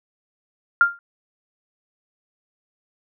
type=tone with exponential decay; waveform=sine; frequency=1396.9 Hz; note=F6; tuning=in tune; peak=-7 dBFS; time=0.81-0.99 s; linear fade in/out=1 ms; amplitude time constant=37 ms; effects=none